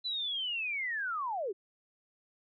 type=linear sweep; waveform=sine; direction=down; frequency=4033 to 349.2 Hz; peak=-32 dBFS; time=0.04-1.53 s; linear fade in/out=20 ms; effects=none